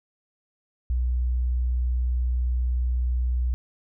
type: tone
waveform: sine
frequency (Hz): 61.6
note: B1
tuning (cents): -4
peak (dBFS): -21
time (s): 0.9-3.54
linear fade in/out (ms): 0
effects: none